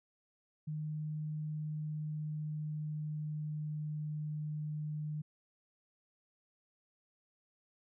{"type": "tone with pitch glide", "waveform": "sine", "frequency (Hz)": [153.1, 151.6], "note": ["D#3", "D#3"], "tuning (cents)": [-28, -45], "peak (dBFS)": -36, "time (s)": [0.67, 5.22], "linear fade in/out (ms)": 10, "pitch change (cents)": -17, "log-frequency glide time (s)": [1.33, 4.04], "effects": []}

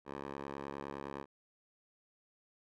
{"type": "tone with band-pass filter", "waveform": "10% pulse", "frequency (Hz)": 69.7, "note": "C#2", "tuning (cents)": 10, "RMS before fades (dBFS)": -44, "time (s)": [0.05, 1.26], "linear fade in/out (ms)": 50, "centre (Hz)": 770, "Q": 0.9, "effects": []}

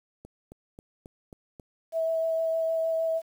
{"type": "click train", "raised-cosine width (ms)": 2, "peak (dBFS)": -31, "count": 6, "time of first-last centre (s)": [0.25, 1.598], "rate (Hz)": 3.71}
{"type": "tone with vibrato", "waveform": "sine", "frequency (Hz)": 651, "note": "E5", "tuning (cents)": -22, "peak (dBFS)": -24, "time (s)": [1.92, 3.22], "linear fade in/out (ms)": 50, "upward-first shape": "sine", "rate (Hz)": 6.5, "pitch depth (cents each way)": 10}
{"effects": ["9-bit"]}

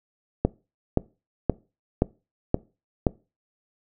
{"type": "click train", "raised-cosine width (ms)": 2, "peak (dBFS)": -5, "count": 6, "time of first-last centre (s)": [0.45, 3.068], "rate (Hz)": 1.91, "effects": ["noise-tail reverb RT60 0.3 s tail -22 dB re dry"]}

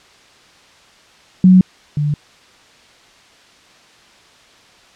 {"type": "tone pair in turn", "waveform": "sine", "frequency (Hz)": [185, 147.51], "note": ["F#3", "D3"], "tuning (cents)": [0, 8], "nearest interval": "major third", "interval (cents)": 392, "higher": "first", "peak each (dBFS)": [-4, -14], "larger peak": "first", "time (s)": [[1.44, 1.61], [1.97, 2.14]], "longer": "neither", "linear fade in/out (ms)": 2, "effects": ["white hiss -47 dBFS RMS until 4.95 s", "low-pass 5000 Hz 12 dB/octave"]}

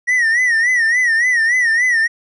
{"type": "tone with vibrato", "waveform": "triangle", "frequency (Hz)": 1900, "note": "A#6", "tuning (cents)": 33, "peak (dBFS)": -10, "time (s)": [0.07, 2.08], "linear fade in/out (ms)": 20, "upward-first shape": "sine", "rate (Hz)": 3.5, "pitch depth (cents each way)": 110, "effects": ["resampled to 24000 Hz"]}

